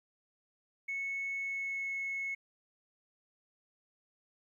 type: tone with pitch glide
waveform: sine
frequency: 2203 to 2190 Hz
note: C#7 to C#7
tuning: -11 to -22 cents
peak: -33 dBFS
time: 0.88-2.35 s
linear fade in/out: 10 ms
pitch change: -11 cents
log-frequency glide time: 1.36-1.95 s
effects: tanh soft clip ceiling -30 dBFS + 12-bit